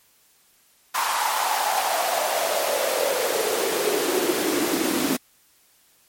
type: noise with high-pass filter sweep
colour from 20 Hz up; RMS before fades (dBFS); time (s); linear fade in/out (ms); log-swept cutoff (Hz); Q
pink; -23; 0.94-5.17; 10; 1000 to 270; 5.2
effects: white hiss -59 dBFS RMS until 6.08 s + MP3 64 kbps